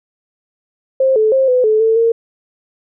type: tone with pitch steps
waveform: sine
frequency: 529 / 434.5 / 531 / 503 / 433 / 446.4 / 459 Hz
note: C5 / A4 / C5 / B4 / A4 / A4 / A#4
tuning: +19 / -22 / +25 / +32 / -28 / +25 / -27 cents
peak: -9 dBFS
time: 1-2.12 s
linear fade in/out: 5 ms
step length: 160 ms
effects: none